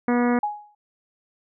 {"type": "harmonic tone", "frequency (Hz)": 242.5, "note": "B3", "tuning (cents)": -31, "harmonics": [1, 2, 3, 4, 5, 6, 7, 8, 9], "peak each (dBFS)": [-19, -25, -29, -31, -33, -35, -36, -37, -38], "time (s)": [0.08, 0.39], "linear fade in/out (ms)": 2}
{"type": "tone with exponential decay", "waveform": "sine", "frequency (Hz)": 834, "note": "G#5", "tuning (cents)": 7, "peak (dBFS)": -19, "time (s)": [0.43, 0.75], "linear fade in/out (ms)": 5, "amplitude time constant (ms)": 68}
{"effects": []}